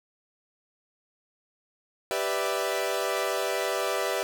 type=chord; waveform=sawtooth; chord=E minor seventh; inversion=first; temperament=equal; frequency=392 / 493.9 / 587.3 / 659.3 Hz; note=G4 / B4 / D5 / E5; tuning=0 / 0 / 0 / 0 cents; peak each=-28 dBFS; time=2.11-4.23 s; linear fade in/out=0 ms; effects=none